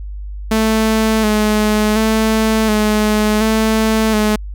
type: tone with vibrato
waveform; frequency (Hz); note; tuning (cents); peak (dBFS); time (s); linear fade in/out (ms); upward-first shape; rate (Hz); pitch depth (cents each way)
sawtooth; 216.4; A3; -29; -8; 0.51-4.36; 5; square; 0.69; 30
effects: added 50 Hz sine -24 dBFS peak until 4.54 s